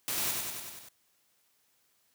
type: noise with echo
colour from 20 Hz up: white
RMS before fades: -33 dBFS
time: 0.08-0.31 s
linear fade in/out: 0 ms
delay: 96 ms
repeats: 6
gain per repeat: -3 dB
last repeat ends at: 0.886 s
effects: white hiss -71 dBFS RMS until 2.14 s + high-pass 60 Hz 12 dB/octave